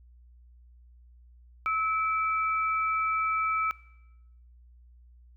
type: tone pair together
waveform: sine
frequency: 1299.8 / 2316 Hz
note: E6 / D7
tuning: -25 / -25 cents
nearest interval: minor seventh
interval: 1000 cents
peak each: -26 / -31 dBFS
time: 1.66-3.71 s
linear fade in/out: 0 ms
effects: noise-tail reverb RT60 0.9 s tail -21 dB re dry + added 60 Hz sine -52 dBFS peak until 5.36 s